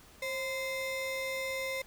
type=ring-modulated tone; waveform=square; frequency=777 Hz; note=G5; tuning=16 cents flat; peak=-31 dBFS; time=0.22-1.82 s; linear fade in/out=5 ms; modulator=1310 Hz; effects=pink hiss -57 dBFS RMS until 1.86 s